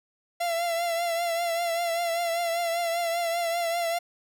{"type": "tone with vibrato", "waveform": "45% pulse", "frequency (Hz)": 680, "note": "F5", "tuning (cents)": -46, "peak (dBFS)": -25, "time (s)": [0.4, 3.99], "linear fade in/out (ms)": 10, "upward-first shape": "triangle", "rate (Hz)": 5.1, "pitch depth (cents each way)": 52, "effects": []}